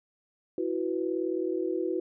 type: chord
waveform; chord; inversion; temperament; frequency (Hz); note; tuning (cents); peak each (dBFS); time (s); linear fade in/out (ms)
sine; E suspended second; none; equal with one note detuned; 329.6 / 368.7 / 493.9; E4 / F#4 / B4; 0 / -6 / 0; -31 / -30 / -35; 0.58-2; 2
effects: none